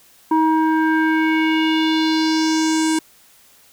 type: tone with low-pass filter sweep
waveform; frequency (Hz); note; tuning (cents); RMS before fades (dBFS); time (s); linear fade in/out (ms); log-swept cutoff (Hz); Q
square; 317.2; D#4; +33; -17; 0.31-2.99; 5; 920 to 8900; 3
effects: white hiss -51 dBFS RMS until 3.72 s